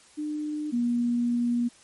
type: tone pair in turn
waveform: sine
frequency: 301.2 / 239.5 Hz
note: D4 / A#3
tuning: +44 / +47 cents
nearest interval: major third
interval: 397 cents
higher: first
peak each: -28 / -22 dBFS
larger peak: second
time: 0.17-0.72 / 0.72-1.69 s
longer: second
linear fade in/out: 20 ms
effects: white hiss -55 dBFS RMS until 1.83 s + MP3 48 kbps